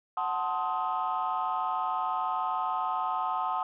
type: chord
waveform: sine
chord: F# diminished seventh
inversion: none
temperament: equal with one note detuned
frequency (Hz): 740 / 880 / 1046.5 / 1260.4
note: F#5 / A5 / C6 / Eb6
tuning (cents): 0 / 0 / 0 / +22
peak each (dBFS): -32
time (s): 0.17-3.63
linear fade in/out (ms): 2
effects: tanh soft clip ceiling -21 dBFS

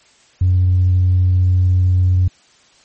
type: tone with tanh clipping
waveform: triangle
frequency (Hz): 91.2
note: F#2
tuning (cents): -24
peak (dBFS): -10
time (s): 0.41-2.28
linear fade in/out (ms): 5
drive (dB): 5
effects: white hiss -51 dBFS RMS until 2.84 s + MP3 32 kbps

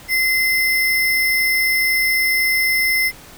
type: tone with sample-and-hold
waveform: sine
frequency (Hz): 2066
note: C7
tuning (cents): -22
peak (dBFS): -14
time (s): 0.08-3.12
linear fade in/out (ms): 50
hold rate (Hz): 7350
effects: pink hiss -41 dBFS RMS until 3.37 s

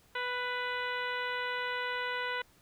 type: harmonic tone with a mistuned harmonic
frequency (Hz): 493.9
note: B4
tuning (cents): 0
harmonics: 1 / 2 / 3 / 4 / 5 / 6 / 7 / 8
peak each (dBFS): -40 / -38 / -37 / -39 / -45 / -44 / -48 / -49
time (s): 0.15-2.42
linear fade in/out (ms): 5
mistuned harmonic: 4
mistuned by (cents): +17
effects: pink hiss -64 dBFS RMS until 2.61 s

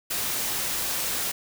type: noise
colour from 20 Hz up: white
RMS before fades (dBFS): -28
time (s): 0.1-1.32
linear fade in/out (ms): 10
effects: none

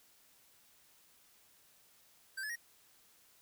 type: tone with pitch steps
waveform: square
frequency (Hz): 1563 / 1714.3 / 1880.3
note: G6 / A6 / A#6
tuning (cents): -6 / -46 / +14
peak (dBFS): -39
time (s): 2.37-2.559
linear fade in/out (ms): 10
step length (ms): 63
effects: white hiss -66 dBFS RMS until 3.41 s

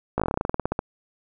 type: slowing click train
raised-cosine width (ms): 1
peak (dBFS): -9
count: 17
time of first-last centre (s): 0.18-0.791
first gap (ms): 17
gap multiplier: 1.1
effects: none

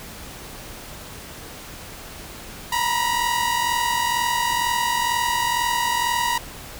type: tone pair together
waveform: sawtooth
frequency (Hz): 937 / 979.1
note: A#5 / B5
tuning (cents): +9 / -15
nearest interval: minor second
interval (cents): 76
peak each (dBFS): -19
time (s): 2.72-6.38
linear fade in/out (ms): 5
effects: pink hiss -38 dBFS RMS until 6.79 s

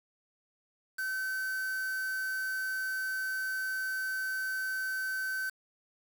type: tone with quantisation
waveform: triangle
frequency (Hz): 1533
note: G6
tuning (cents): -39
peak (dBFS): -30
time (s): 0.98-5.5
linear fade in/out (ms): 10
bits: 7
effects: none

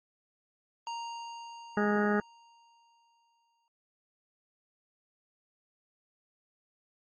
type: tone with exponential decay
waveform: square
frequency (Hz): 932.3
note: A#5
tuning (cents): 0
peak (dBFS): -35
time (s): 0.87-3.68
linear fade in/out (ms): 1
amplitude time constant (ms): 610
type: harmonic tone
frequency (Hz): 207.5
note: G#3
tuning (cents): -1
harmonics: 1 / 2 / 3 / 4 / 6 / 7 / 8 / 9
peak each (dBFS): -28 / -30 / -37 / -35 / -36 / -36 / -38 / -41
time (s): 1.77-2.2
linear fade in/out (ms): 2
effects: MP3 32 kbps

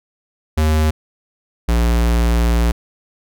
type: tone pair in turn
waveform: square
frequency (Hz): 77.78 / 58.27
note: D#2 / A#1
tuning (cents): 0 / 0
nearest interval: perfect fourth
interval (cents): 500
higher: first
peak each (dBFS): -13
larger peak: neither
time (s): 0.57-0.91 / 1.68-2.72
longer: second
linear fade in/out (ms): 10
effects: none

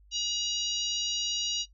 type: harmonic tone with a mistuned harmonic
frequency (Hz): 957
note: A#5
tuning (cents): +45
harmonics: 3 / 4 / 5 / 6 / 7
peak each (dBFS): -32 / -34 / -36 / -33 / -40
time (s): 0.11-1.66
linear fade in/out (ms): 50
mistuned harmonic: 5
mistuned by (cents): -23
effects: noise-tail reverb RT60 0.1 s tail -17 dB re dry + added 50 Hz sine -55 dBFS peak until 1.73 s

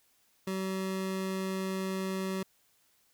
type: tone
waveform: 25% pulse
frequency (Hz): 190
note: F#3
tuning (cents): +46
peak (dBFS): -28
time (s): 0.47-2.43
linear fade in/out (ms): 5
effects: white hiss -69 dBFS RMS until 3.13 s

